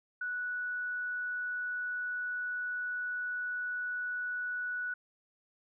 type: tone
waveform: sine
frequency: 1475 Hz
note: F#6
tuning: 6 cents flat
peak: -33 dBFS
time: 0.21-4.94 s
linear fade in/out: 5 ms
effects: none